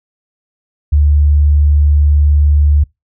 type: tone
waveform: sine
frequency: 73.42 Hz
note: D2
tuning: in tune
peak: -6 dBFS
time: 0.92-2.84 s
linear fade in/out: 10 ms
effects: noise-tail reverb RT60 0.2 s tail -25 dB re dry